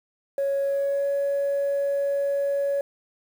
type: tone with pitch glide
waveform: sine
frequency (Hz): 554.4 to 561.2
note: C#5 to C#5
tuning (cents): 0 to +21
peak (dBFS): -20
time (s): 0.38-2.81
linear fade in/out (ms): 2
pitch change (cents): +21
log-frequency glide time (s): 0.62-1.08
effects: tanh soft clip ceiling -19 dBFS + 8-bit